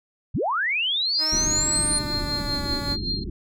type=linear sweep; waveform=sine; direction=up; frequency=51.91 to 9397 Hz; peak=-21 dBFS; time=0.34-1.99 s; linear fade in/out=10 ms
type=tone with tremolo; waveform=sine; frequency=4198 Hz; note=C8; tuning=5 cents sharp; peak=-23 dBFS; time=1.14-3.24 s; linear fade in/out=10 ms; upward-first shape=triangle; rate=5.2 Hz; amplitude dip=85%
type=tone with pitch glide; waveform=10% pulse; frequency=311.1 to 285.3 Hz; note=D#4 to C#4; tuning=0 to +50 cents; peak=-23 dBFS; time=1.18-2.97 s; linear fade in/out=50 ms; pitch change=-150 cents; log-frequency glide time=1.34-2.67 s
type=low-pass noise; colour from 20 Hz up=pink; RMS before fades=-30 dBFS; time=1.32-3.3 s; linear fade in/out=5 ms; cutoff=390 Hz; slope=96 dB/octave
effects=none